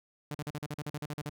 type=tone bursts; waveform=sawtooth; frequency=148.2 Hz; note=D3; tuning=16 cents sharp; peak=-31 dBFS; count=13; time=0.31-1.295 s; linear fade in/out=2 ms; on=37 ms; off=42 ms; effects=none